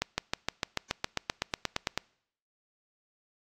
accelerating click train, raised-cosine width 0.2 ms, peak -10 dBFS, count 16, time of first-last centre 0.02-1.976 s, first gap 160 ms, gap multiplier 0.97, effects noise-tail reverb RT60 0.7 s tail -26 dB re dry + AAC 64 kbps

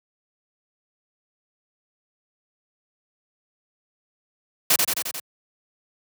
white noise with echo, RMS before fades -17 dBFS, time 4.7-4.76 s, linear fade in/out 5 ms, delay 88 ms, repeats 5, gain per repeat -3 dB, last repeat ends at 5.2 s, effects high-pass 80 Hz 12 dB/octave

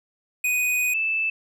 square / sine tone pair in turn, 2489 / 2634 Hz, D#7 / E7, 0 / -2 cents, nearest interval minor second, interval 98 cents, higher second, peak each -21 dBFS, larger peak neither, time 0.44-0.94 / 0.94-1.3 s, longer first, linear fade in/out 5 ms, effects none

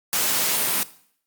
white high-pass noise, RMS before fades -22 dBFS, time 0.13-0.83 s, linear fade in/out 0 ms, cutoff 130 Hz, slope 24 dB/octave, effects noise-tail reverb RT60 0.6 s tail -17 dB re dry + Opus 48 kbps

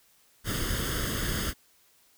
pink noise with comb filter, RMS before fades -30 dBFS, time 0.44-1.54 s, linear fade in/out 50 ms, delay 0.61 ms, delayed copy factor +0.75, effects white hiss -63 dBFS RMS until 2.17 s

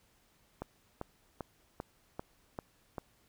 click train, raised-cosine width 1 ms, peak -24 dBFS, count 7, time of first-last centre 0.62-2.982 s, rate 2.54 Hz, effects pink hiss -69 dBFS RMS until 3.28 s

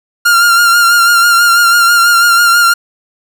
45% pulse tone with vibrato, 1396.9 Hz, F6, in tune, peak -5 dBFS, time 0.25-2.74 s, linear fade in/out 10 ms, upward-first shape sine, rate 6.1 Hz, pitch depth 33 cents each way, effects none

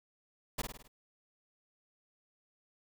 pink noise with echo, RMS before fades -34 dBFS, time 0.58-0.62 s, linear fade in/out 10 ms, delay 52 ms, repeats 5, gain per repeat -5 dB, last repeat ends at 0.88 s, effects none

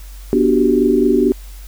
sine chord, G major seventh, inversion first, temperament just, 245 / 294 / 367.5 / 392 Hz, B3 / D4 / F#4 / G4, -14 / +2 / -12 / 0 cents, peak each -16 dBFS, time 0.33-1.32 s, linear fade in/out 0 ms, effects added 47 Hz sine -31 dBFS peak until 1.67 s + white hiss -44 dBFS RMS until 1.67 s

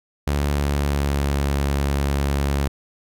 sawtooth tone with pitch glide, 71.9 to 70.01 Hz, D2 to C#2, -36 to +18 cents, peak -15 dBFS, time 0.27-2.68 s, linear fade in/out 5 ms, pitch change -46 cents, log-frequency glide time 0.47-1.56 s, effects none

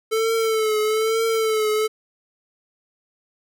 square tone with vibrato, 440 Hz, A4, in tune, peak -19 dBFS, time 0.11-1.88 s, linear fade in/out 20 ms, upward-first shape triangle, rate 1.1 Hz, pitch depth 57 cents each way, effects none

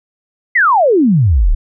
sine exponential sweep, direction down, 2093 to 31 Hz, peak -7 dBFS, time 0.55-1.55 s, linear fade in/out 10 ms, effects none

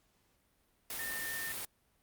sine tone in noise, 1812 Hz, A#6, 50 cents flat, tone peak -39 dBFS, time 0.99-1.52 s, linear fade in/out 2 ms, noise white, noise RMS -40 dBFS, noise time 0.9-1.65 s, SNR -2 dB, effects pink hiss -73 dBFS RMS until 2.02 s + Opus 48 kbps

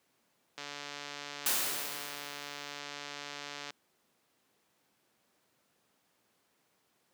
click train, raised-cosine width 0.2 ms, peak -24 dBFS, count 451, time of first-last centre 0.58-3.705 s, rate 144 Hz
white noise with exponential decay, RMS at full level -28 dBFS, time 1.46-2.8 s, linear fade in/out 2 ms, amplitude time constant 290 ms
effects pink hiss -73 dBFS RMS until 7.13 s + high-pass 200 Hz 12 dB/octave

